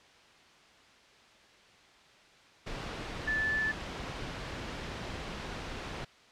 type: tone in noise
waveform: sine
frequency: 1747 Hz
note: A6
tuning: 13 cents flat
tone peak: -28 dBFS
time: 3.27-3.72 s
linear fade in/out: 10 ms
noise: pink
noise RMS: -39 dBFS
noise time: 2.66-6.05 s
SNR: +8 dB
effects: white hiss -58 dBFS RMS until 6.31 s + low-pass 4000 Hz 12 dB/octave